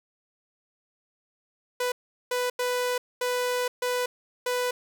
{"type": "tone bursts at uneven times", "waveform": "sawtooth", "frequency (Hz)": 495.5, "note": "B4", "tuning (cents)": 6, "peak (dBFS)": -21, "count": 6, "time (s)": [[1.8, 1.92], [2.31, 2.5], [2.59, 2.98], [3.21, 3.68], [3.82, 4.06], [4.46, 4.71]], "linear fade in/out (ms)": 5, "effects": []}